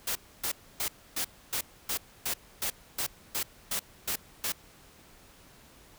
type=noise bursts; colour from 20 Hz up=white; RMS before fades=-31 dBFS; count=13; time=0.07-4.522 s; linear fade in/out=5 ms; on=84 ms; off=280 ms; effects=pink hiss -56 dBFS RMS until 5.98 s